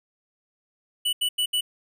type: tone bursts at uneven times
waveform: square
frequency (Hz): 2961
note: F#7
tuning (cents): +1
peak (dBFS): -22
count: 4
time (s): 1.05-1.13 / 1.21-1.29 / 1.38-1.46 / 1.53-1.61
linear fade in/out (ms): 10
effects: none